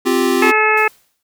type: chord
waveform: square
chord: C suspended fourth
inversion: none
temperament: equal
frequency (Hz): 261.6 / 349.2 / 392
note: C4 / F4 / G4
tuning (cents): 0 / 0 / 0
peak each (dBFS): -18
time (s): 0.05-0.52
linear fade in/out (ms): 20
type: harmonic tone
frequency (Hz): 431.4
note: A4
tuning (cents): -34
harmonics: 1 / 2 / 3 / 4 / 5 / 6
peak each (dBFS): -18 / -18 / -18 / -18 / -18 / -18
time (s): 0.42-0.88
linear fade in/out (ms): 5
type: noise with exponential decay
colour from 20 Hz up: white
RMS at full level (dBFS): -35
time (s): 0.77-1.23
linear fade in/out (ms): 5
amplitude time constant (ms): 100
effects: none